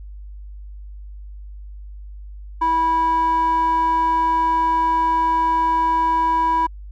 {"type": "tone with band-pass filter", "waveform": "square", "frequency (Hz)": 326.5, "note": "E4", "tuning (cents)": -17, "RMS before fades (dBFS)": -18, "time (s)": [2.61, 6.67], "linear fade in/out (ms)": 10, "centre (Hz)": 1000, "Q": 5.5, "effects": ["added 50 Hz sine -33 dBFS peak until 6.91 s"]}